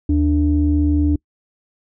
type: tone pair together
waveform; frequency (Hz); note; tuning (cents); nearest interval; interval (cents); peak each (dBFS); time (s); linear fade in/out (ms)
sine; 77.78 / 294.3; D#2 / D4; 0 / +4; octave + major seventh; 2304; -15; 0.09-1.16; 5
effects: noise-tail reverb RT60 0.1 s tail -26 dB re dry + tanh soft clip ceiling -6 dBFS